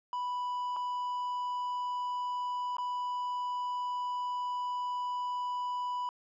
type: tone with dropouts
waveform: triangle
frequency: 987.8 Hz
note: B5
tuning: in tune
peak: -30 dBFS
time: 0.13-6.09 s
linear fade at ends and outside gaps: 1 ms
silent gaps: 0.763-0.766 / 2.768-2.783 s
effects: resampled to 16000 Hz